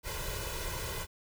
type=noise with comb filter; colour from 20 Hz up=pink; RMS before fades=-37 dBFS; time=0.03-1.07 s; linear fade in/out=50 ms; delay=2 ms; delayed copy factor=+0.95; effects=none